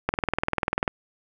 click train, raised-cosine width 0.5 ms, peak -7 dBFS, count 17, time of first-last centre 0.09-0.878 s, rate 20.3 Hz, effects none

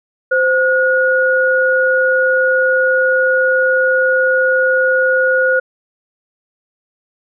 sine tone pair together, 519 / 1446.9 Hz, C5 / F#6, -14 / -39 cents, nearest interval octave + tritone, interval 1775 cents, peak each -13 dBFS, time 0.31-5.6 s, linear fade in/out 10 ms, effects none

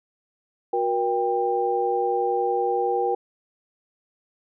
sine tone cluster, 364.9 / 475.6 / 793 Hz, F#4 / A#4 / G5, -24 / +35 / +20 cents, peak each -27 / -24 / -24 dBFS, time 0.73-3.15 s, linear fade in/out 5 ms, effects none

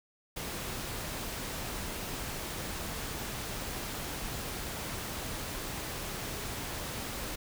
pink noise, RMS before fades -38 dBFS, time 0.36-7.36 s, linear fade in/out 10 ms, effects none

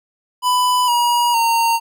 square tone with pitch steps, 996 / 957.6 / 920.8 Hz, B5 / A#5 / A#5, +14 / +46 / -22 cents, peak -14 dBFS, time 0.42-1.8 s, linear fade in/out 50 ms, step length 460 ms, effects none

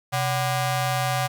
sawtooth ring-modulated tone, 440 Hz, A4, in tune, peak -15 dBFS, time 0.12-1.28 s, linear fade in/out 20 ms, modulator 311 Hz, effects none

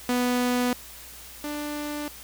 sawtooth tone pair in turn, 246.9 / 295.4 Hz, B3 / D4, 0 / +10 cents, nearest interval minor third, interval 310 cents, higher second, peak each -18 / -26 dBFS, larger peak first, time 0.09-0.73 / 1.44-2.08 s, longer neither, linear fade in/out 2 ms, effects added 60 Hz sine -51 dBFS peak until 2.23 s + white hiss -44 dBFS RMS until 2.23 s

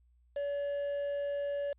triangle tone with quantisation, 570 Hz, C#5, 48 cents sharp, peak -30 dBFS, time 0.36-1.73 s, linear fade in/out 5 ms, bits 8, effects added 60 Hz sine -63 dBFS peak until 1.78 s + resampled to 8000 Hz

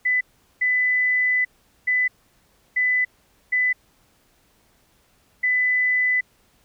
sine tone bursts at uneven times, 2000 Hz, B6, 21 cents sharp, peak -17 dBFS, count 6, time 0.05-0.21 / 0.61-1.45 / 1.87-2.08 / 2.76-3.05 / 3.52-3.73 / 5.43-6.21 s, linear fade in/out 10 ms, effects pink hiss -61 dBFS RMS until 6.64 s

